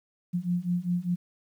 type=beating tone pair; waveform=sine; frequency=173.9 / 178.9 Hz; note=F3 / F3; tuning=-7 / +42 cents; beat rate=5 Hz; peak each=-29 / -28 dBFS; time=0.33-1.16 s; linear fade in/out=20 ms; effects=10-bit